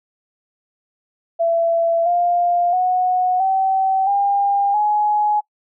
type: tone with pitch steps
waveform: sine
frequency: 670 / 700.9 / 733.2 / 767 / 802.3 / 839.3 Hz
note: E5 / F5 / F#5 / G5 / G5 / G#5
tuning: +28 / +6 / -16 / -38 / +40 / +18 cents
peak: -14 dBFS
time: 1.39-5.41 s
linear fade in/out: 20 ms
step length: 670 ms
effects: noise-tail reverb RT60 0.1 s tail -23 dB re dry